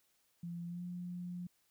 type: tone with pitch glide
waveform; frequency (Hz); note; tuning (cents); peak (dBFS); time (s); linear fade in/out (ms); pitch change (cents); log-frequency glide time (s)
sine; 171.6 to 177.34; F3 to F3; -30 to +27; -40; 0.43-1.47; 5; +57; 0.66-0.83
effects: white hiss -75 dBFS RMS until 1.7 s